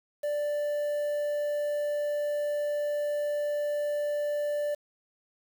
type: tone with quantisation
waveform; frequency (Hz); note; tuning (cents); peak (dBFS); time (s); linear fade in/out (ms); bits
triangle; 587.3; D5; 0; -25; 0.23-4.75; 10; 8
effects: none

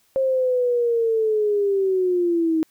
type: linear sweep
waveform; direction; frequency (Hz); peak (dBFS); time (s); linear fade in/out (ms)
sine; down; 536 to 314.4; -17; 0.16-2.63; 0
effects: white hiss -62 dBFS RMS until 2.7 s

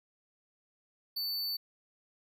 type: tone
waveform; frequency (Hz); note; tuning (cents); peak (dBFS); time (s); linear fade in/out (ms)
square; 4500; C#8; +25; -33; 1.16-1.57; 10
effects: none

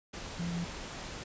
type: tone in noise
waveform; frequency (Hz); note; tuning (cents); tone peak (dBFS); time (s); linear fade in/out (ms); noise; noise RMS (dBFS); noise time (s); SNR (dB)
sine; 171.6; F3; -30; -33; 0.39-0.65; 10; pink; -42; 0.13-1.24; +6
effects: resampled to 16000 Hz

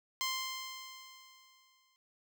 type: tone with exponential decay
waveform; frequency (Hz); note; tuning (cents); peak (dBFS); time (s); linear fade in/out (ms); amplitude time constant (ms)
10% pulse; 1046.5; C6; 0; -23; 0.21-1.96; 0; 380
effects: none

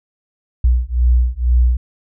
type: beating tone pair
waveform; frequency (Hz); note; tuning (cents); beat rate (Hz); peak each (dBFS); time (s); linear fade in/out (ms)
sine; 60 / 62.1; B1 / B1; -49 / +10; 2.1; -14; 0.64-1.77; 5
effects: none

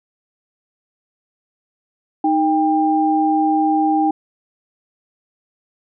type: tone pair together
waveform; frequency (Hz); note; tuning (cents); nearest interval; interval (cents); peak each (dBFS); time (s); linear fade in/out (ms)
sine; 311.1 / 795.3; D#4 / G5; 0 / +25; octave + major third; 1625; -16; 2.24-4.11; 5
effects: none

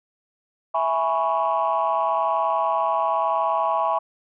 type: chord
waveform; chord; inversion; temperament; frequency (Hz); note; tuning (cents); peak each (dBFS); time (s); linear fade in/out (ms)
sine; C# minor seventh; first; equal; 659.3 / 830.6 / 987.8 / 1108.7; E5 / G#5 / B5 / C#6; 0 / 0 / 0 / 0; -24; 0.74-3.99; 10
effects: tanh soft clip ceiling -12 dBFS

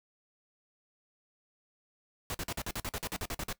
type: noise bursts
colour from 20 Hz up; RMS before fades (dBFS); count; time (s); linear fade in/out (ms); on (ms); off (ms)
pink; -36; 14; 2.3-3.527; 0; 44; 47
effects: noise-tail reverb RT60 0.1 s tail -19 dB re dry

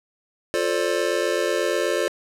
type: chord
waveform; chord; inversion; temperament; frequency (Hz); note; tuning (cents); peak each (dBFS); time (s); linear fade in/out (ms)
square; D minor seventh; first; just; 352.4 / 440.5 / 528.6 / 587.3; F4 / A4 / C5 / D5; +16 / +2 / +18 / 0; -27; 0.54-2.08; 0
effects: low-pass 11000 Hz 12 dB/octave + 9-bit

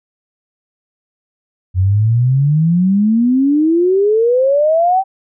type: exponential sweep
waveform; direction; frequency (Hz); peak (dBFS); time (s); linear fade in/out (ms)
sine; up; 89.4 to 785; -9; 1.74-5.04; 50
effects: none

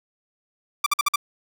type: tone bursts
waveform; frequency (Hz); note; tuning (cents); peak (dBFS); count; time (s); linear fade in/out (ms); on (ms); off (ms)
sawtooth; 1174.7; D6; 0; -13; 5; 0.84-1.159; 5; 23; 51
effects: none

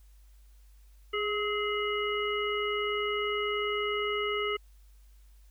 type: harmonic tone with a mistuned harmonic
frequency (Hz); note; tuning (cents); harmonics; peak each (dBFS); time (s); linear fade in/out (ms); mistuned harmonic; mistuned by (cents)
415.3; G#4; 0; 1 / 3 / 5 / 7; -31 / -34 / -35 / -36; 1.13-4.57; 10; 3; +44
effects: added 50 Hz sine -53 dBFS peak until 5.5 s + white hiss -69 dBFS RMS until 5.5 s

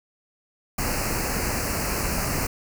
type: band-stop noise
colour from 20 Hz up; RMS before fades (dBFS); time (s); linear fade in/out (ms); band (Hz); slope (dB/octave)
pink; -26; 0.78-2.47; 5; 2800 to 4300; 96
effects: none

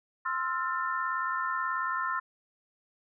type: chord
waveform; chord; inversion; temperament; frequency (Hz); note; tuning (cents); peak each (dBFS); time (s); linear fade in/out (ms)
sine; F major seventh; second; equal with one note detuned; 1046.5 / 1318.5 / 1396.9 / 1790.8; C6 / E6 / F6 / A6; 0 / 0 / 0 / +30; -32 / -34 / -35 / -36; 0.25-2.2; 10
effects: none

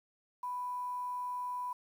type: tone with quantisation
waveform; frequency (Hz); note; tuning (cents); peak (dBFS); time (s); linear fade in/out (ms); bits
sine; 990; B5; +4; -35; 0.43-1.73; 5; 10
effects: none

